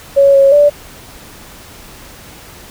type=tone with pitch steps; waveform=sine; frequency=556 / 549 / 583 Hz; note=C#5 / C#5 / D5; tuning=+5 / -17 / -13 cents; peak=-4 dBFS; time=0.16-0.7 s; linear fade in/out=20 ms; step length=180 ms; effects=pink hiss -36 dBFS RMS until 2.7 s